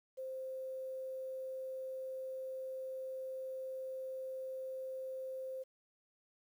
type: tone with quantisation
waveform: sine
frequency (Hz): 523.3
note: C5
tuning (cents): 0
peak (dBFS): -40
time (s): 0.17-5.64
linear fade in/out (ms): 20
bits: 11
effects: none